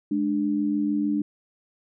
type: tone pair together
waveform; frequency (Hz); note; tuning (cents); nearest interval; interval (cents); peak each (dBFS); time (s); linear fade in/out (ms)
sine; 209.4 / 296.1; G#3 / D4; +15 / +14; tritone; 599; -26 / -23; 0.11-1.22; 5
effects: none